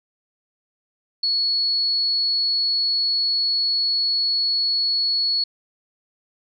sine tone, 4380 Hz, C#8, 22 cents flat, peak -18 dBFS, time 1.23-5.44 s, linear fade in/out 5 ms, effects none

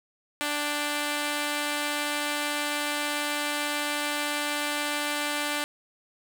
5% pulse tone pair together, 293.9 / 786 Hz, D4 / G5, +1 / +4 cents, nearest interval octave + perfect fourth, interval 1703 cents, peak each -16 / -25 dBFS, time 0.41-5.64 s, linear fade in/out 0 ms, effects none

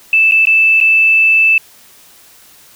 sine tone with dropouts, 2637 Hz, E7, in tune, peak -6 dBFS, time 0.13-1.58 s, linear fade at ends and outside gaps 2 ms, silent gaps 0.312-0.32 / 0.454-0.47 / 0.803-0.811 s, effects white hiss -43 dBFS RMS until 2.75 s

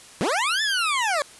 20% pulse linear two-way sweep, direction up then down, 147.1 to 1779 to 547 Hz, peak -16 dBFS, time 0.21-1.22 s, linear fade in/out 0 ms, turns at 0.62 s, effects white hiss -46 dBFS RMS until 1.39 s + resampled to 24000 Hz

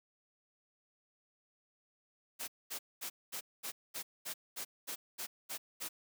white noise bursts, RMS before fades -41 dBFS, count 12, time 2.39-5.89 s, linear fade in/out 20 ms, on 90 ms, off 220 ms, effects high-pass 200 Hz 12 dB/octave

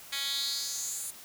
10% pulse tone with high-pass filter sweep, 277.2 Hz, C#4, in tune, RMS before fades -34 dBFS, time 0.12-1.11 s, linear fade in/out 10 ms, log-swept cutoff 2700 to 9200 Hz, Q 3.4, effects white hiss -49 dBFS RMS until 1.24 s

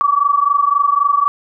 sine tone pair together, 1134.2 / 1158 Hz, C#6 / D6, +39 / -25 cents, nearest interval unison, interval 36 cents, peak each -14 dBFS, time 0.01-1.28 s, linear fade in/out 0 ms, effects none

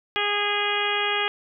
harmonic tone, 411.4 Hz, G#4, 16 cents flat, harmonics 1 / 2 / 3 / 4 / 5 / 6 / 7 / 8, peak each -30 / -30 / -30 / -30 / -30 / -30 / -30 / -30 dBFS, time 0.16-1.28 s, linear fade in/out 0 ms, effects none

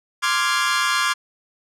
sawtooth chord, D half-diminished seventh, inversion third, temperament equal, 1046.5 / 1174.7 / 1396.9 / 1661.2 Hz, C6 / D6 / F6 / Ab6, 0 / 0 / 0 / 0 cents, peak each -20 dBFS, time 0.22-1.14 s, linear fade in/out 20 ms, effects low-pass 9000 Hz 12 dB/octave

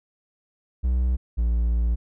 triangle tone pair in turn, 62.3 / 57.82 Hz, B1 / A#1, +16 / -13 cents, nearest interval minor second, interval 129 cents, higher first, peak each -17 dBFS, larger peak neither, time 0.83-1.17 / 1.37-1.96 s, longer second, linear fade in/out 20 ms, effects none

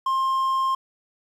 triangle tone, 1060 Hz, C6, 22 cents sharp, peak -18 dBFS, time 0.06-0.75 s, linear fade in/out 5 ms, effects 9-bit

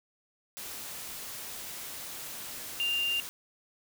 sine tone in noise, 2794 Hz, F7, in tune, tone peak -27 dBFS, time 2.8-3.2 s, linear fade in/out 0 ms, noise white, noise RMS -41 dBFS, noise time 0.57-3.29 s, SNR +11 dB, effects none

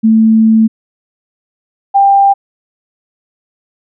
sine tone pair in turn, 221.6 / 793.1 Hz, A3 / G5, +13 / +20 cents, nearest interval octave + minor seventh, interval 2207 cents, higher second, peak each -4 dBFS, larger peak neither, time 0.03-0.68 / 1.94-2.34 s, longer first, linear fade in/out 20 ms, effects none

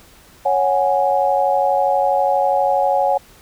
sine chord, C# suspended fourth, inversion none, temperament just, 554.4 / 739.2 / 831.5 Hz, C#5 / F#5 / G#5, 0 / -2 / +2 cents, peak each -18 dBFS, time 0.45-3.18 s, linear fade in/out 10 ms, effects pink hiss -47 dBFS RMS until 3.41 s

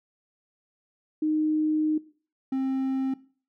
sine / triangle tone pair in turn, 308.7 / 265.3 Hz, D#4 / C4, -14 / +24 cents, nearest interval minor third, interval 262 cents, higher first, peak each -22 dBFS, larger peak neither, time 1.22-1.98 / 2.52-3.14 s, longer first, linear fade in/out 5 ms, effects noise-tail reverb RT60 0.4 s tail -18 dB re dry

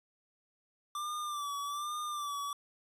square tone with vibrato, 1174.7 Hz, D6, in tune, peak -36 dBFS, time 0.95-2.53 s, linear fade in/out 2 ms, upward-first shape sine, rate 1.2 Hz, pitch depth 57 cents each way, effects resampled to 32000 Hz

